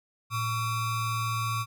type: ring-modulated tone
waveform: square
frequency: 622.3 Hz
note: D#5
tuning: in tune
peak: -25 dBFS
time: 0.3-1.66 s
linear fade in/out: 50 ms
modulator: 508 Hz
effects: none